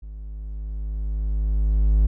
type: tone with level ramp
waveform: triangle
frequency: 51.91 Hz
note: G#1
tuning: in tune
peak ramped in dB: -32 to -11 dBFS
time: 0.02-2.07 s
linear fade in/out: 10 ms
effects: none